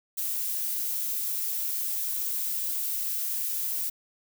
violet noise, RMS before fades -30 dBFS, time 0.17-3.9 s, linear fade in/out 10 ms, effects none

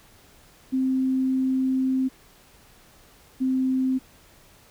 sine tone pair in turn, 261.6 / 260.5 Hz, C4 / C4, 0 / -7 cents, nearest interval unison, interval 7 cents, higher first, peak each -20 dBFS, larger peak neither, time 0.72-2.09 / 3.4-3.99 s, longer first, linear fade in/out 20 ms, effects pink hiss -54 dBFS RMS until 4.7 s

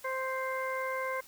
harmonic tone, 523.3 Hz, C5, in tune, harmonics 1 / 2 / 3 / 4, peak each -35 / -36 / -40 / -39 dBFS, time 0.04-1.21 s, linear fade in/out 10 ms, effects white hiss -55 dBFS RMS until 1.27 s

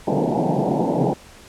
pink band-pass noise, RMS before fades -20 dBFS, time 0.07-1.14 s, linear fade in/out 10 ms, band 130 to 910 Hz, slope 96 dB/octave, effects pink hiss -45 dBFS RMS until 1.48 s + low-pass 10000 Hz 12 dB/octave

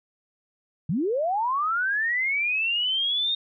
sine linear sweep, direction up, 133.9 to 3702 Hz, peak -22 dBFS, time 0.89-3.35 s, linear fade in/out 5 ms, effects none

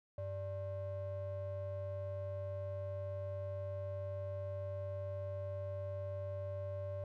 triangle ring-modulated tone, 244.3 Hz, B3, 19 cents flat, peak -34 dBFS, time 0.18-7.04 s, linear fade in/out 2 ms, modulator 341 Hz, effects none

